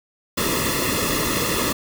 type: noise with comb filter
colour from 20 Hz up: pink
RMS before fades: -22 dBFS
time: 0.37-1.73 s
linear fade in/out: 10 ms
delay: 1.3 ms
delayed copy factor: -0.8
effects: none